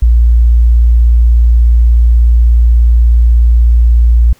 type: tone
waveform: sine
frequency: 58.27 Hz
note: A#1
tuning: in tune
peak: -3 dBFS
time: 0.02-4.33 s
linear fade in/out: 5 ms
effects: pink hiss -47 dBFS RMS until 4.39 s